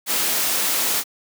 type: noise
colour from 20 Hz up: white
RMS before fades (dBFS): -21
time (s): 0.06-1.04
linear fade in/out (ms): 50
effects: high-pass 200 Hz 12 dB/octave